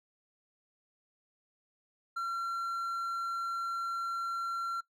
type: tone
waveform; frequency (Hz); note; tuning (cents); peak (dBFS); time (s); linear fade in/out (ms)
triangle; 1365; F6; -40; -30; 2.16-4.81; 10
effects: noise-tail reverb RT60 0.1 s tail -20 dB re dry